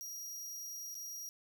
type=tone with dropouts; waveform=sawtooth; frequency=5710 Hz; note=F8; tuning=37 cents sharp; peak=-40 dBFS; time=0.01-1.29 s; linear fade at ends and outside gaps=0 ms; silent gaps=0.944-0.952 s; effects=none